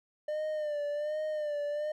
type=tone with vibrato; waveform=triangle; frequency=600 Hz; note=D5; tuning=37 cents sharp; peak=-29 dBFS; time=0.28-1.92 s; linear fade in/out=5 ms; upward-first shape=sine; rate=1.3 Hz; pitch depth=54 cents each way; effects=none